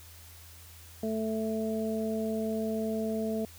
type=harmonic tone; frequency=220 Hz; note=A3; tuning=in tune; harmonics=1 / 2 / 3; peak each=-31 / -34 / -36 dBFS; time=1.03-3.45 s; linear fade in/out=2 ms; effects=added 83 Hz sine -51 dBFS peak until 3.58 s + white hiss -53 dBFS RMS until 3.58 s